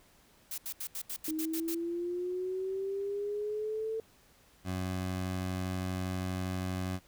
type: noise bursts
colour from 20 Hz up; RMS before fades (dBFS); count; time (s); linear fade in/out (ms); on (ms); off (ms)
blue; -38; 9; 0.51-1.748; 5; 70; 76
type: linear sweep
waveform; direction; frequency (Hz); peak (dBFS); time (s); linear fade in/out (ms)
sine; up; 310.5 to 447; -32; 1.28-4; 2
type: tone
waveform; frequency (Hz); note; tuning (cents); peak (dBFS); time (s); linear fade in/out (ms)
20% pulse; 92.5; F#2; 0; -28; 4.64-7; 50
effects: pink hiss -63 dBFS RMS until 7.07 s